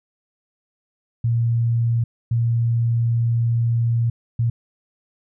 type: tone bursts at uneven times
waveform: sine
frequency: 116.8 Hz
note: A#2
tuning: 4 cents sharp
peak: -16 dBFS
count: 3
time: 1.24-2.04 / 2.31-4.1 / 4.39-4.5 s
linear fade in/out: 5 ms
effects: none